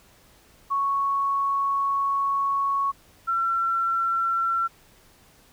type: tone pair in turn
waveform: sine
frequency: 1108.7 / 1354 Hz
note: C#6 / E6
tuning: 0 / +46 cents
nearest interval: minor third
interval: 346 cents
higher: second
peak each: -21 dBFS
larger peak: neither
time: 0.7-2.92 / 3.27-4.68 s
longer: first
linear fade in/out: 20 ms
effects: pink hiss -56 dBFS RMS until 5.52 s